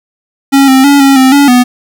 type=tone with pitch steps; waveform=square; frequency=274.7 / 264 / 283.2 / 273.7 / 261.7 / 283.7 / 247.6 Hz; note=C#4 / C4 / C#4 / C#4 / C4 / C#4 / B3; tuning=-16 / +16 / +37 / -22 / 0 / +40 / +5 cents; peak=-3 dBFS; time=0.52-1.64 s; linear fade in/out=20 ms; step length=160 ms; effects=7-bit